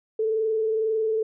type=tone with frequency modulation; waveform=sine; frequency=440 Hz; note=A4; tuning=in tune; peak=-21 dBFS; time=0.19-1.23 s; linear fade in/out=5 ms; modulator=22.1 Hz; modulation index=0.36; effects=none